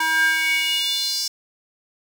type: tone with high-pass filter sweep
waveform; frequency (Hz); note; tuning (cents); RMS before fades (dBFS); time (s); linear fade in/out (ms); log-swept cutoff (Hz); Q
square; 319.6; D#4; +47; -21; 0-1.28; 5; 1200 to 5400; 5.4
effects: none

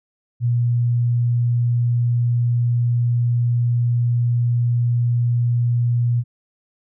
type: tone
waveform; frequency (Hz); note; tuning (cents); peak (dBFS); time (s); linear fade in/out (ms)
sine; 120; B2; -49; -15; 0.4-6.24; 50
effects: none

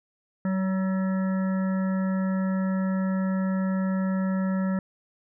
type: harmonic tone with a mistuned harmonic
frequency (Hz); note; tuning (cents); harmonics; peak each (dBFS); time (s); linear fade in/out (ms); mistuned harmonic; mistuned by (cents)
190; F#3; +46; 1 / 3 / 5 / 7 / 9 / 10; -23 / -35 / -42 / -40 / -43 / -48; 0.45-4.79; 2; 3; -20
effects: none

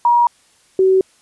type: tone pair in turn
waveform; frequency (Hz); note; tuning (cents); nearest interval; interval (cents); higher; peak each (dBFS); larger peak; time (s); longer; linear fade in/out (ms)
sine; 954 / 378.6; A#5 / F#4; +40 / +40; octave + major third; 1600; first; -9; neither; 0.05-0.27 / 0.79-1.01; neither; 2
effects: white hiss -54 dBFS RMS until 1.21 s + resampled to 24000 Hz

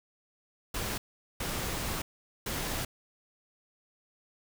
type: noise bursts at uneven times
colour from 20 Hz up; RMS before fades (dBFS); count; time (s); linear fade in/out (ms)
pink; -34; 3; 0.74-0.98 / 1.4-2.02 / 2.46-2.85; 5
effects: none

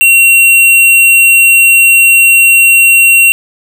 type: tone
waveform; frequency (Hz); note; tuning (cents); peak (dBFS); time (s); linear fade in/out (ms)
square; 2740; F7; -34; -3; 0.01-3.32; 0
effects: none

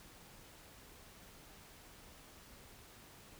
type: silence
effects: pink hiss -58 dBFS RMS until 3.39 s

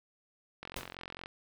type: click train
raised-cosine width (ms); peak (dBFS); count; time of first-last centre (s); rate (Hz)
0.3; -26; 29; 0.63-1.259; 44.5
type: noise with exponential decay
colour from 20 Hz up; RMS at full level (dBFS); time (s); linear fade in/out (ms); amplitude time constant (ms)
pink; -37; 0.76-0.95; 5; 40
effects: none

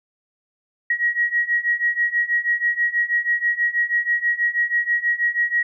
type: beating tone pair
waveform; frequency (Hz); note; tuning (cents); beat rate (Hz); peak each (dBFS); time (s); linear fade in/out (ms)
sine; 1898 / 1904.2; A#6 / A#6; +31 / +36; 6.2; -22 / -20; 0.9-5.63; 5
effects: none

